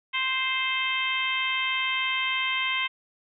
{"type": "harmonic tone", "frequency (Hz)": 523.3, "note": "C5", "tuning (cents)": 0, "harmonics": [2, 3, 4, 5, 6, 7], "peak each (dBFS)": [-32, -37, -28, -31, -30, -40], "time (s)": [0.13, 2.88], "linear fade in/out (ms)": 20, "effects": []}